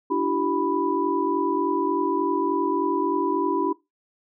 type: tone cluster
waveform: sine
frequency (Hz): 293.5 / 336.9 / 386.5 / 989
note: D4 / E4 / G4 / B5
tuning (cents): -1 / +38 / -24 / +2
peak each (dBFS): -26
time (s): 0.1-3.73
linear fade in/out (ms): 10
effects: noise-tail reverb RT60 0.2 s tail -20 dB re dry